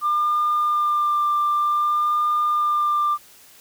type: tone with vibrato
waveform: sine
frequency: 1196 Hz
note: D6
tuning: 31 cents sharp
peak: -16 dBFS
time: 0.01-3.18 s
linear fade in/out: 50 ms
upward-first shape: sine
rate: 0.54 Hz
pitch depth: 14 cents each way
effects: tanh soft clip ceiling -14 dBFS + white hiss -49 dBFS RMS until 3.6 s